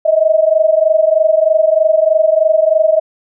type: tone pair together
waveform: sine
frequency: 622.3 / 645.5 Hz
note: D#5 / E5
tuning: 0 / -37 cents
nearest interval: minor second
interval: 63 cents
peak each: -11 dBFS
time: 0.05-3 s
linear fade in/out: 10 ms
effects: none